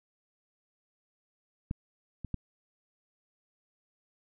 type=clicks; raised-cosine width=5 ms; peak=-20 / -26 / -20 dBFS; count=3; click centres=1.711 / 2.247 / 2.343 s; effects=none